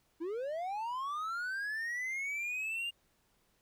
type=linear sweep; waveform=triangle; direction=up; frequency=311.1 to 2831 Hz; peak=-33 dBFS; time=0.2-2.91 s; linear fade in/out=20 ms; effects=pink hiss -73 dBFS RMS until 3.61 s